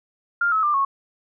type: tone with pitch steps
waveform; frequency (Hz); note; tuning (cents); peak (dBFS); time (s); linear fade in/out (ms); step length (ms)
sine; 1400 / 1291.2 / 1190.9 / 1098.4; F6 / E6 / D6 / C#6; +4 / -36 / +24 / -16; -17; 0.41-0.85; 5; 110
effects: none